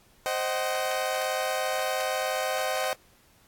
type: chord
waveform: sawtooth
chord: C diminished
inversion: none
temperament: equal with one note detuned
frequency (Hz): 523.3 / 622.3 / 756.4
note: C5 / Eb5 / Gb5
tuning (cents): 0 / 0 / +38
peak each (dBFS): -27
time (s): 0.26-2.93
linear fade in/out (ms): 0
effects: pink hiss -60 dBFS RMS until 3.47 s + AAC 64 kbps